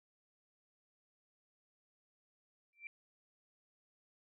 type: tone with exponential growth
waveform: sine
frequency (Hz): 2349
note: D7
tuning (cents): 0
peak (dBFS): -40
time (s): 2.73-2.87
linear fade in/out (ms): 1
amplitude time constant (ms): 29
effects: none